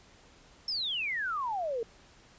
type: exponential sweep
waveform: sine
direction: down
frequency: 5420 to 440 Hz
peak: -30 dBFS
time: 0.68-1.83 s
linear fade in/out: 2 ms
effects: pink hiss -58 dBFS RMS until 2.38 s + resampled to 16000 Hz